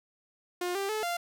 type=tone with pitch steps; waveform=sawtooth; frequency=356.1 / 394.4 / 431.8 / 694 Hz; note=F4 / G4 / A4 / F5; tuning=+34 / +11 / -33 / -11 cents; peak=-26 dBFS; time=0.61-1.17 s; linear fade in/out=5 ms; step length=140 ms; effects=none